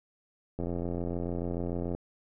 click train, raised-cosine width 2 ms, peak -21 dBFS, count 119, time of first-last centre 0.59-1.949 s, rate 86.8 Hz, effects none

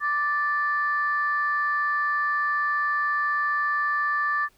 sine tone pair together, 1174.7 / 1760.1 Hz, D6 / A6, 0 / 0 cents, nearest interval perfect fifth, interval 700 cents, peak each -24 dBFS, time 0-4.49 s, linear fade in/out 50 ms, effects tanh soft clip ceiling -14 dBFS + pink hiss -62 dBFS RMS until 4.57 s

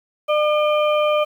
harmonic tone with a mistuned harmonic, 602 Hz, D5, 43 cents sharp, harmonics 1 / 2 / 4 / 5, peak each -16 / -22 / -28 / -30 dBFS, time 0.28-1.25 s, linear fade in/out 20 ms, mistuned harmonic 5, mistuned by +47 cents, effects 8-bit

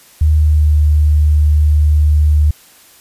sine tone with pitch glide, 76.8 to 75.26 Hz, D#2 to D2, -22 to +43 cents, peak -7 dBFS, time 0.21-2.51 s, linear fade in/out 5 ms, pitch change -35 cents, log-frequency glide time 0.32-0.77 s, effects white hiss -44 dBFS RMS until 3 s + resampled to 32000 Hz

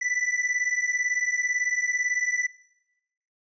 square beating tone pair, 1975.5 / 1993.5 Hz, B6 / B6, 0 / +16 cents, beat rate 18 Hz, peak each -27 / -29 dBFS, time 0.01-2.47 s, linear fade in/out 10 ms, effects noise-tail reverb RT60 1.0 s tail -22 dB re dry + resampled to 16000 Hz

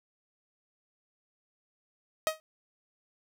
sawtooth tone with exponential decay, 630 Hz, D#5, 21 cents sharp, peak -18 dBFS, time 2.27-2.4 s, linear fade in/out 0 ms, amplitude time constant 27 ms, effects none

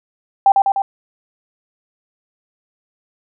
sine tone with echo, 788 Hz, G5, 9 cents sharp, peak -6 dBFS, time 0.46-0.52 s, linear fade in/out 2 ms, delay 100 ms, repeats 3, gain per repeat -3 dB, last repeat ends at 0.82 s, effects none

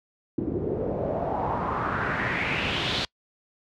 pink noise with low-pass filter sweep, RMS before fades -27 dBFS, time 0.38-3.05 s, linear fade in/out 2 ms, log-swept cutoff 310 to 4000 Hz, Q 3.5, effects noise-tail reverb RT60 0.1 s tail -26 dB re dry + high-pass 80 Hz 12 dB/octave

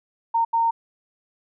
sine tone bursts at uneven times, 919 Hz, A#5, 25 cents flat, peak -17 dBFS, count 2, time 0.34-0.45 / 0.53-0.71 s, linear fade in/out 10 ms, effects none

